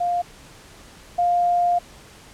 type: tone pair in turn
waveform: sine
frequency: 703 / 703 Hz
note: F5 / F5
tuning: +11 / +11 cents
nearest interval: unison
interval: 0 cents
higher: neither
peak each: -19 / -16 dBFS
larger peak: second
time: 0-0.22 / 1.18-1.79 s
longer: second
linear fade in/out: 10 ms
effects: pink hiss -46 dBFS RMS until 2.33 s + low-pass 10000 Hz 12 dB/octave